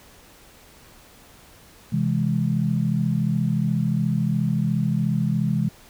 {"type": "chord", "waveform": "sine", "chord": "C augmented", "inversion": "none", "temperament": "equal", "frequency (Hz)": [130.81, 164.81, 207.7], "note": ["C3", "E3", "G#3"], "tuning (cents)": [0, 0, 0], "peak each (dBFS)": [-24, -23, -24], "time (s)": [1.92, 5.69], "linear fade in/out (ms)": 10, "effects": ["pink hiss -50 dBFS RMS until 5.89 s"]}